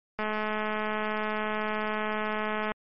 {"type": "click train", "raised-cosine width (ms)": 0.5, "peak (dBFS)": -16, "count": 542, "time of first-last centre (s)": [0.19, 2.718], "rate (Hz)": 214, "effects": ["MP3 32 kbps"]}